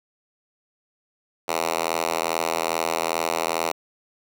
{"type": "tone with high-pass filter", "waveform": "5% pulse", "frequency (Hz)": 82.41, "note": "E2", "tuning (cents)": 0, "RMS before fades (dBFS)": -25, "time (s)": [1.48, 3.72], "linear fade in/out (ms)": 5, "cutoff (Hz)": 520, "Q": 0.8, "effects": []}